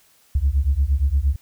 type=beating tone pair; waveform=sine; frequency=65.41 / 74.01 Hz; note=C2 / D2; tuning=0 / +14 cents; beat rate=8.6 Hz; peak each=-18 / -18 dBFS; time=0.35-1.36 s; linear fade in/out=5 ms; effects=tanh soft clip ceiling -10 dBFS + white hiss -57 dBFS RMS until 1.41 s